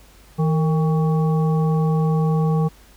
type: harmonic tone with a mistuned harmonic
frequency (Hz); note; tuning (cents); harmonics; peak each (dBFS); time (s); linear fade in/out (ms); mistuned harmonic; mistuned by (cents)
160; D#3; +49; 1 / 3 / 5 / 7; -16 / -26 / -30 / -33; 0.38-2.69; 20; 3; -72
effects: added 50 Hz sine -48 dBFS peak until 2.96 s + pink hiss -51 dBFS RMS until 2.96 s